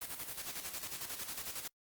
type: noise with tremolo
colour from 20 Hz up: white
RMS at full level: -41 dBFS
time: 0.01-1.68 s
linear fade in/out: 10 ms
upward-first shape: square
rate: 11 Hz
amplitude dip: 55%
effects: noise-tail reverb RT60 0.1 s tail -26 dB re dry + Opus 32 kbps